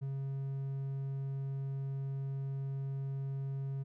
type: tone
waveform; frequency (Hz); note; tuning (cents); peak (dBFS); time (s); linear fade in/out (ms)
triangle; 136.4; C#3; -28; -33; 0.01-3.84; 20
effects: none